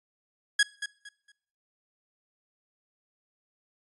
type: tone with echo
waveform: sawtooth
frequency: 1661.2 Hz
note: G#6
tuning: in tune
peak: -15 dBFS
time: 0.59-0.63 s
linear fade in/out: 5 ms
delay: 230 ms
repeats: 3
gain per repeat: -12 dB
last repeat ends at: 1.32 s
effects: noise-tail reverb RT60 0.7 s tail -23 dB re dry + resampled to 24000 Hz